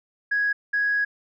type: tone bursts at uneven times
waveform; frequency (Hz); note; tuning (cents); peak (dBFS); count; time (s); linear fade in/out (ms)
sine; 1661.2; G#6; 0; -19; 2; 0.31-0.53 / 0.73-1.05; 10
effects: tanh soft clip ceiling -15 dBFS